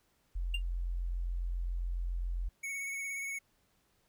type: tone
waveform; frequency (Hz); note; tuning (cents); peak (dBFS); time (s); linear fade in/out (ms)
sine; 43.65; F1; 0; -32; 0.35-2.49; 10
type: tone with exponential decay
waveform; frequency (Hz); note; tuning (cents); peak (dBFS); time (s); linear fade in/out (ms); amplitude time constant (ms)
triangle; 2794; F7; 0; -28; 0.54-0.62; 5; 16
type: tone with vibrato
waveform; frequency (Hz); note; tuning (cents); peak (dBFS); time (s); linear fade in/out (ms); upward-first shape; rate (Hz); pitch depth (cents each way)
square; 2217; C#7; 0; -37; 2.63-3.39; 10; triangle; 17; 27
effects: pink hiss -73 dBFS RMS until 4.08 s